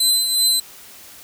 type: tone with tremolo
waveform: 25% pulse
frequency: 4048 Hz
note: B7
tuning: 42 cents sharp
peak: -8 dBFS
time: 0-0.6 s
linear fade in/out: 5 ms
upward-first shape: triangle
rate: 2.7 Hz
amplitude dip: 55%
effects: white hiss -42 dBFS RMS until 1.23 s